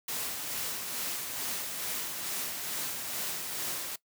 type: noise with tremolo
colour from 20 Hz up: white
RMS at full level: -34 dBFS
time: 0.08-3.96 s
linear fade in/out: 5 ms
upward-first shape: sine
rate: 2.3 Hz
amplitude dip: 35%
effects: noise-tail reverb RT60 0.1 s tail -20 dB re dry + high-pass 100 Hz 12 dB/octave